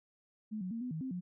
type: tone with pitch steps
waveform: sine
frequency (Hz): 215.1 / 183.7 / 229.3 / 249.7 / 158.7 / 261.6 / 179.2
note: A3 / F#3 / A#3 / B3 / D#3 / C4 / F3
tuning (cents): -39 / -12 / -28 / +19 / +35 / 0 / +45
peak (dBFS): -36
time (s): 0.51-1.21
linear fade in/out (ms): 20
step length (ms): 100
effects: none